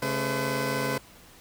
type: tone cluster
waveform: 15% pulse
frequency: 136.8 / 217.2 / 506 Hz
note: C#3 / A3 / B4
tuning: -23 / -22 / +42 cents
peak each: -24 / -27 / -23 dBFS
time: 0.02-0.98 s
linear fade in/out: 5 ms
effects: pink hiss -52 dBFS RMS until 1.4 s